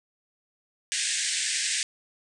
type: band-pass noise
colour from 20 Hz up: white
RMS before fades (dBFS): -28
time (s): 0.92-1.83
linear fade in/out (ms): 0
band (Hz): 1600 to 9100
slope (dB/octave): 96
effects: none